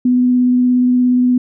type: tone with vibrato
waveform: sine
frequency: 249 Hz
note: B3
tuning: 14 cents sharp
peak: -9 dBFS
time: 0.05-1.38 s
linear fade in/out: 5 ms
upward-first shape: triangle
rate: 17 Hz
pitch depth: 12 cents each way
effects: none